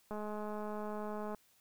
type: click train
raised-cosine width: 1 ms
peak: -29 dBFS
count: 262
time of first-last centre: 0.11-1.347 s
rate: 211 Hz
effects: white hiss -69 dBFS RMS until 1.6 s